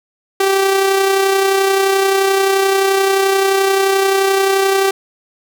sawtooth tone with amplitude modulation, 388.8 Hz, G4, 14 cents flat, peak -6 dBFS, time 0.4-4.91 s, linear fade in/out 5 ms, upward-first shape sine, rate 31.5 Hz, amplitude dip 35%, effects none

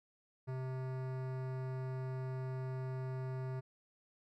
sine tone with hard clipping, 130 Hz, C3, 11 cents flat, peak -40 dBFS, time 0.47-3.61 s, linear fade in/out 20 ms, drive 18 dB, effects none

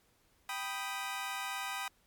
20% pulse chord, G augmented, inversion none, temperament equal, 784 / 987.8 / 1244.5 Hz, G5 / B5 / D#6, 0 / 0 / 0 cents, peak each -36 / -36 / -36 dBFS, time 0.49-1.88 s, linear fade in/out 2 ms, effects pink hiss -70 dBFS RMS until 2.06 s + MP3 96 kbps

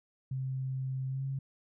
sine tone with pitch glide, 131.7 to 135.4 Hz, C3 to C#3, +12 to -40 cents, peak -32 dBFS, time 0.31-1.39 s, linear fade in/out 5 ms, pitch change +48 cents, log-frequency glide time 1.08-1.24 s, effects none

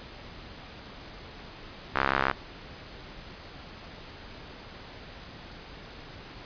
sawtooth tone with band-pass filter, 67.5 Hz, C#2, 45 cents flat, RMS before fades -27 dBFS, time 1.95-2.32 s, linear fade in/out 10 ms, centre 1400 Hz, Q 1.8, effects pink hiss -45 dBFS RMS until 6.45 s + resampled to 11025 Hz

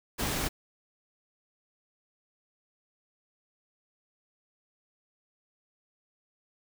pink noise, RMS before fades -31 dBFS, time 0.18-0.49 s, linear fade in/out 20 ms, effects none

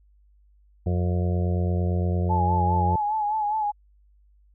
harmonic tone, 88.8 Hz, F2, 29 cents sharp, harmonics 1 / 2 / 4 / 5 / 6 / 7 / 8, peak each -22 / -28 / -34 / -36 / -38 / -39 / -40 dBFS, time 0.86-2.96 s, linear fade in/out 5 ms
sine tone with vibrato, 850 Hz, G#5, 40 cents sharp, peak -22 dBFS, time 2.29-3.72 s, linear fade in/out 20 ms, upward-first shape sine, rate 4.9 Hz, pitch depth 57 cents each way
effects added 50 Hz sine -55 dBFS peak until 4.54 s

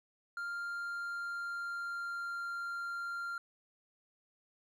triangle tone with pitch glide, 1396.9 to 1388.9 Hz, F6 to F6, 0 to -10 cents, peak -35 dBFS, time 0.37-3.38 s, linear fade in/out 2 ms, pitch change -10 cents, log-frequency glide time 0.66-2.5 s, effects none

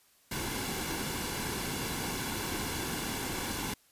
pink noise with comb filter, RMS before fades -35 dBFS, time 0.31-3.74 s, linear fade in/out 5 ms, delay 1.6 ms, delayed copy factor -0.55, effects white hiss -65 dBFS RMS until 3.91 s + resampled to 32000 Hz

